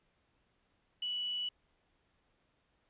sine tone with quantisation, 2953 Hz, F#7, 4 cents flat, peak -34 dBFS, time 1.02-1.49 s, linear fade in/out 5 ms, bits 9, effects pink hiss -75 dBFS RMS until 2.89 s + resampled to 8000 Hz

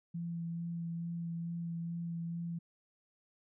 sine tone with vibrato, 168.8 Hz, E3, 41 cents sharp, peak -36 dBFS, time 0.14-2.59 s, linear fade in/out 10 ms, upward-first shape sine, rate 2.3 Hz, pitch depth 13 cents each way, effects none

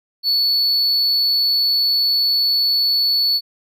triangle tone, 4435 Hz, C#8, in tune, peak -13 dBFS, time 0.23-3.41 s, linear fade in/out 50 ms, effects none

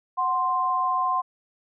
sine tone pair together, 739.2 / 1046.5 Hz, F#5 / C6, -2 / 0 cents, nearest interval tritone, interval 602 cents, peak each -27 / -22 dBFS, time 0.17-1.22 s, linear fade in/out 20 ms, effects none

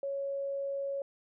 sine tone, 554.4 Hz, C#5, in tune, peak -32 dBFS, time 0.03-1.02 s, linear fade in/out 2 ms, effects none

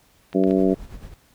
clicks, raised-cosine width 0.3 ms, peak -22 dBFS, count 3, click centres 0.33 / 0.438 / 0.51 s
harmonic tone, 95 Hz, F#2, 46 cents sharp, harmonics 2 / 3 / 4 / 5 / 6 / 7, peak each -21 / -20 / -21 / -26 / -29 / -27 dBFS, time 0.34-0.75 s, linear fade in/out 20 ms
brown noise with tremolo, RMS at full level -36 dBFS, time 0.47-1.14 s, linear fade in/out 0 ms, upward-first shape sine, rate 9.1 Hz, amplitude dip 60%
effects pink hiss -58 dBFS RMS until 1.34 s

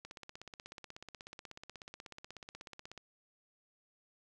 click train, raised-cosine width 0.2 ms, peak -30 dBFS, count 49, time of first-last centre 0.05-2.977 s, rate 16.4 Hz, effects none

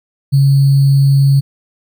sine tone with sample-and-hold, 138.2 Hz, C#3, 5 cents flat, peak -6 dBFS, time 0.32-1.41 s, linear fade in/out 20 ms, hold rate 4410 Hz, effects none

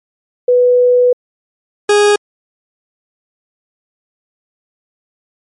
sine / 40% pulse tone pair in turn, 493.9 / 412.9 Hz, B4 / G#4, 0 / -10 cents, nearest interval minor third, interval 310 cents, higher first, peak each -6 dBFS, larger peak neither, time 0.48-1.13 / 1.89-2.16 s, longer first, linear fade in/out 5 ms, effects MP3 48 kbps

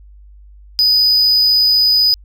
triangle tone, 4978 Hz, D#8, in tune, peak -8 dBFS, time 0.79-2.14 s, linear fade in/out 0 ms, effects added 50 Hz sine -38 dBFS peak until 2.24 s

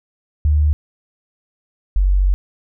sine tone pair in turn, 74.9 / 47.18 Hz, D2 / F#1, +35 / +34 cents, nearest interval minor sixth, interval 801 cents, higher first, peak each -11 dBFS, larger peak neither, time 0.45-0.73 / 1.96-2.34 s, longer second, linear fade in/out 0 ms, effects none

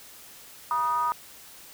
triangle ring-modulated tone, 138.59 Hz, C#3, in tune, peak -18 dBFS, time 0.71-1.12 s, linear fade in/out 0 ms, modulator 1100 Hz, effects white hiss -48 dBFS RMS until 1.73 s

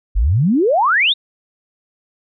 sine exponential sweep, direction up, 43.05 to 3857 Hz, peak -11 dBFS, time 0.15-1.14 s, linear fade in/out 20 ms, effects none

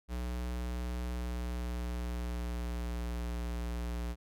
square tone with pitch glide, 60.8 to 59.21 Hz, B1 to A#1, -26 to +28 cents, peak -35 dBFS, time 0.08-4.16 s, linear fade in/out 50 ms, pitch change -46 cents, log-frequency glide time 1.02-3.24 s, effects none

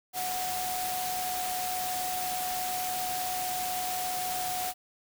sine tone in noise, 734 Hz, F#5, 14 cents flat, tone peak -32 dBFS, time 0.13-4.74 s, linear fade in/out 50 ms, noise white, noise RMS -35 dBFS, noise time 0.13-4.74 s, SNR 0 dB, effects none

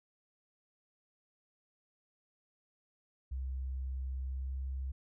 sine tone with pitch glide, 65.41 to 66.21 Hz, C2 to C2, 0 to +21 cents, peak -35 dBFS, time 3.31-4.92 s, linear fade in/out 10 ms, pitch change +21 cents, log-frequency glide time 4.22-4.56 s, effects none

